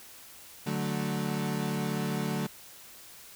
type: chord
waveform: 35% pulse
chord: D major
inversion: none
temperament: equal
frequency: 146.83 / 185 / 220 Hz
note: D3 / F#3 / A3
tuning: 0 / 0 / 0 cents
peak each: -32 dBFS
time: 0.66-2.47 s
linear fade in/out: 10 ms
effects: white hiss -50 dBFS RMS until 3.35 s